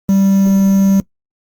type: tone with quantisation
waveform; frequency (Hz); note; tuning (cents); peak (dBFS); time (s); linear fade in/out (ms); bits
triangle; 195; G3; -9; -6; 0.09-1; 0; 5
effects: noise-tail reverb RT60 0.1 s tail -22 dB re dry + Opus 24 kbps